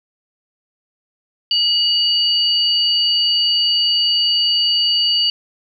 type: tone pair together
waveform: sine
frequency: 2910 / 4585 Hz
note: F#7 / D8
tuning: -29 / -42 cents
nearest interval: minor sixth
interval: 787 cents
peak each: -16 dBFS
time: 1.51-5.3 s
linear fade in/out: 2 ms
effects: 8-bit